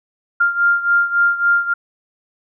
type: beating tone pair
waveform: sine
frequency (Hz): 1396.9 / 1400.5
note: F6 / F6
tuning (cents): 0 / +4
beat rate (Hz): 3.6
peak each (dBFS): -14 / -18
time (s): 0.4-1.74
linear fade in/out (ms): 10
effects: none